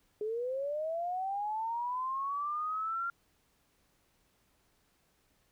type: linear sweep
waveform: sine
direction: up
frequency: 415.3 to 1391 Hz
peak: -32 dBFS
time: 0.21-3.1 s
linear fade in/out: 2 ms
effects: pink hiss -72 dBFS RMS until 5.51 s